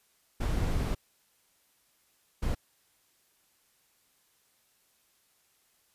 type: noise bursts at uneven times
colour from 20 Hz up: brown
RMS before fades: -29 dBFS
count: 2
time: 0.4-0.95 / 2.42-2.55 s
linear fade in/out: 10 ms
effects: white hiss -69 dBFS RMS until 5.94 s + resampled to 32000 Hz